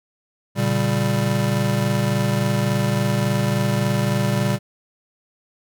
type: chord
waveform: square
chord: G diminished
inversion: first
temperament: just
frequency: 117.6 / 141.12 / 196 Hz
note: Bb2 / Db3 / G3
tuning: +16 / +31 / 0 cents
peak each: -23 / -24 / -23 dBFS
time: 0.55-4.59 s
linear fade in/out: 50 ms
effects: none